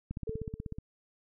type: click train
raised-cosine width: 5 ms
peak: -24 dBFS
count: 12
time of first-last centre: 0.11-0.785 s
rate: 16.3 Hz
type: tone with exponential decay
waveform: sine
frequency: 442.5 Hz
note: A4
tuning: 10 cents sharp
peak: -33 dBFS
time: 0.27-0.78 s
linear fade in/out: 5 ms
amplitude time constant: 110 ms
effects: none